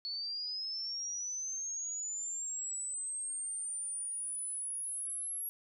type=linear sweep; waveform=sine; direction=up; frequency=4400 to 11320 Hz; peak=-36 dBFS; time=0.05-5.49 s; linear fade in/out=0 ms; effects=none

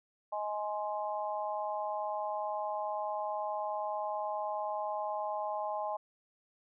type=harmonic tone; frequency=209.4 Hz; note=G#3; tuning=15 cents sharp; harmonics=3 / 4 / 5; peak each=-37 / -36 / -40 dBFS; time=0.32-5.97 s; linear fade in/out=10 ms; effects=none

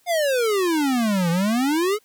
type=exponential two-way sweep; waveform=square; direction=down then up; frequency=723 to 164.81 to 440.5 Hz; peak=-19 dBFS; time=0.06-1.99 s; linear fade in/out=50 ms; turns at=1.3 s; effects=white hiss -61 dBFS RMS until 2.04 s

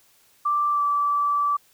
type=tone with pitch glide; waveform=sine; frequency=1174.7 to 1159.2 Hz; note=D6 to D6; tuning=0 to -23 cents; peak=-19 dBFS; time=0.45-1.57 s; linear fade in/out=10 ms; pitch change=-23 cents; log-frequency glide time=0.71-0.82 s; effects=white hiss -59 dBFS RMS until 1.73 s

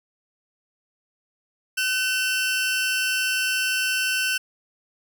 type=tone pair together; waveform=sawtooth; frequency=1517.1 / 2700 Hz; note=F#6 / E7; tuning=+43 / +41 cents; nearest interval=minor seventh; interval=998 cents; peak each=-21 / -21 dBFS; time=1.77-4.38 s; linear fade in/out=10 ms; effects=none

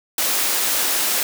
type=high-pass noise; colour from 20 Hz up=white; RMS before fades=-20 dBFS; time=0.18-1.23 s; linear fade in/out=2 ms; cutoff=270 Hz; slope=12 dB/octave; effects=none

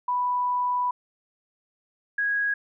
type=tone pair in turn; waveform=sine; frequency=987.8 / 1652.7 Hz; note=B5 / G#6; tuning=0 / -9 cents; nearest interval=major sixth; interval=891 cents; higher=second; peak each=-22 dBFS; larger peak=neither; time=0.08-0.91 / 2.18-2.54 s; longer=first; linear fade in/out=5 ms; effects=none

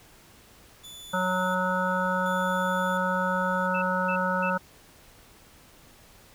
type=tone with tremolo; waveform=sawtooth; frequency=3479 Hz; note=A7; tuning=20 cents flat; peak=-39 dBFS; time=0.83-3.68 s; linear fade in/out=20 ms; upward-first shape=square; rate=0.7 Hz; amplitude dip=70%
type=harmonic tone; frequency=184.1 Hz; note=F#3; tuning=8 cents flat; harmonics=1 / 3 / 5 / 7 / 8; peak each=-30 / -30 / -30 / -30 / -30 dBFS; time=1.13-4.58 s; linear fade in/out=10 ms
type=tone bursts; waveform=sine; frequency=2637 Hz; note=E7; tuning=in tune; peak=-32 dBFS; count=3; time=3.74-4.503 s; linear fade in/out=10 ms; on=81 ms; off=260 ms
effects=pink hiss -54 dBFS RMS until 6.34 s

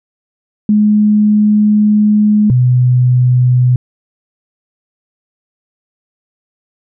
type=tone pair in turn; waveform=sine; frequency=210.4 / 125.1 Hz; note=G#3 / B2; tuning=+23 / +23 cents; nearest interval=major sixth; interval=900 cents; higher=first; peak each=-6 dBFS; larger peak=neither; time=0.69-2.5 / 2.5-3.76 s; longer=first; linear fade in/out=2 ms; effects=none

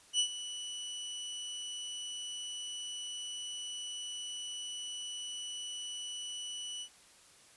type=tone with ADSR envelope; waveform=sawtooth; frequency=2960 Hz; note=F#7; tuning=in tune; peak=-22 dBFS; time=0.13-6.89 s; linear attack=62 ms; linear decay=85 ms; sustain=-14 dB; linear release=74 ms; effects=white hiss -60 dBFS RMS until 7.56 s + resampled to 24000 Hz

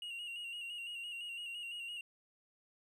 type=tone with vibrato; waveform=triangle; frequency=2819 Hz; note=F7; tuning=16 cents sharp; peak=-40 dBFS; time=0.02-2.01 s; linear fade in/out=2 ms; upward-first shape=square; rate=5.9 Hz; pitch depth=38 cents each way; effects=none

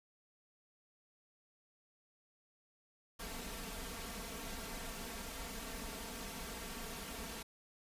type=noise with comb filter; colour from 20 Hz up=pink; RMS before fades=-45 dBFS; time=3.19-7.43 s; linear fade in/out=10 ms; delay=4.4 ms; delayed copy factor=+0.85; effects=resampled to 32000 Hz

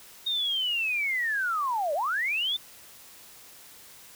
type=linear two-way sweep; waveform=sine; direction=down then up; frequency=3729 to 554.4 to 3606 Hz; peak=-25 dBFS; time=0.26-2.57 s; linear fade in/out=10 ms; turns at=1.94 s; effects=white hiss -50 dBFS RMS until 4.15 s

